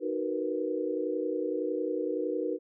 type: chord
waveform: sine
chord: B major seventh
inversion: first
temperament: just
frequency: 308.7 / 370.4 / 463 / 493.9 Hz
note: D#4 / F#4 / A#4 / B4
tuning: -14 / +2 / -12 / 0 cents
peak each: -34 dBFS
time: 0-2.59 s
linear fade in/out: 50 ms
effects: none